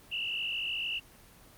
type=tone with frequency modulation; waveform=sine; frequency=2794 Hz; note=F7; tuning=in tune; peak=-31 dBFS; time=0.11-1 s; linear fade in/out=20 ms; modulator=52.9 Hz; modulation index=2.5; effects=pink hiss -56 dBFS RMS until 1.57 s + Opus 24 kbps